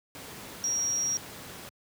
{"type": "tone in noise", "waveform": "sine", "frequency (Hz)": 5660, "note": "F8", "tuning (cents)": 22, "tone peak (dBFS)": -26, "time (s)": [0.64, 1.17], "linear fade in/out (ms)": 0, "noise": "pink", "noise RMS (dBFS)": -43, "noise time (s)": [0.15, 1.69], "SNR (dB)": 14, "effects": ["high-pass 100 Hz 12 dB/octave"]}